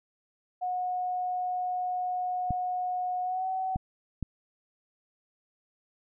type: tone with pitch glide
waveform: sine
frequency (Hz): 728 to 754.5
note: F#5 to F#5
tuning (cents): -28 to +34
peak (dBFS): -28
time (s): 0.61-3.77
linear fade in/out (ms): 20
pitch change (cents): +62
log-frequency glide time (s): 3.23-3.47
type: clicks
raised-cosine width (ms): 5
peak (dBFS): -19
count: 3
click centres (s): 2.507 / 3.76 / 4.227
effects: none